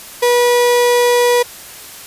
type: tone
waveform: 35% pulse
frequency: 485.5 Hz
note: B4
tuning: 30 cents flat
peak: -8 dBFS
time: 0.22-1.43 s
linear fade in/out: 10 ms
effects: white hiss -34 dBFS RMS until 2.06 s + resampled to 32000 Hz